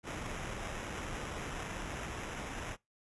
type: noise with sample-and-hold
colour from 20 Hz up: pink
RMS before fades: -41 dBFS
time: 0.03-2.77 s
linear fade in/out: 50 ms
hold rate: 4410 Hz
effects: noise-tail reverb RT60 0.2 s tail -24 dB re dry + resampled to 24000 Hz